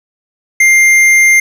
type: tone with hard clipping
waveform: sine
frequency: 2100 Hz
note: C7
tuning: 6 cents sharp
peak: -6 dBFS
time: 0.6-1.4 s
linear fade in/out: 5 ms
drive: 10 dB
effects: none